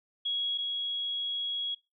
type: tone pair in turn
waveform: sine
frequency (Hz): 3322 / 3322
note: G#7 / G#7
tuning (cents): 0 / 0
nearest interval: unison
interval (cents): 0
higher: neither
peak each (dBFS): -28 / -30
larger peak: first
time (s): 0.25-0.58 / 0.58-1.75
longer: second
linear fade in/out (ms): 10
effects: noise-tail reverb RT60 0.3 s tail -25 dB re dry